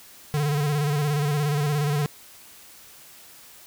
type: tone with vibrato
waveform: square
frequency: 146.83 Hz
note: D3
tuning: in tune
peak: -22 dBFS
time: 0.34-2.06 s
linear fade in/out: 0 ms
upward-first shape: square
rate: 17 Hz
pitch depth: 49 cents each way
effects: white hiss -48 dBFS RMS until 3.66 s